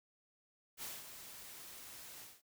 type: noise with ADSR envelope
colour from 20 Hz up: white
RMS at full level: -44 dBFS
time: 0.77-2.42 s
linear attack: 57 ms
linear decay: 200 ms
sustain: -8 dB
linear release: 210 ms
effects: noise-tail reverb RT60 0.1 s tail -26 dB re dry